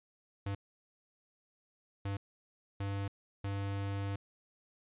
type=tone bursts at uneven times; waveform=square; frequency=99.3 Hz; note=G2; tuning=23 cents sharp; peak=-35 dBFS; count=4; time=0.46-0.55 / 2.05-2.17 / 2.8-3.08 / 3.44-4.16 s; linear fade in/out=5 ms; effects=resampled to 8000 Hz